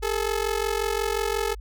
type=ring-modulated tone; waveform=sawtooth; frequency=430.9 Hz; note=A4; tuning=36 cents flat; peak=-17 dBFS; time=0.02-1.55 s; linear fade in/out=20 ms; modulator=22.8 Hz; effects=added 50 Hz sine -35 dBFS peak until 1.6 s